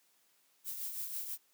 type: noise with tremolo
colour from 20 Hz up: violet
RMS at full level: -38 dBFS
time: 0.64-1.38 s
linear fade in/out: 50 ms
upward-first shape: triangle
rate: 6.1 Hz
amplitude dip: 55%
effects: white hiss -71 dBFS RMS until 1.53 s + high-pass 200 Hz 12 dB/octave